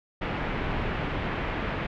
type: low-pass noise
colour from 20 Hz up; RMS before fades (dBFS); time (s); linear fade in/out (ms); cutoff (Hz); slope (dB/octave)
pink; -30; 0.21-1.87; 10; 2700; 24
effects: none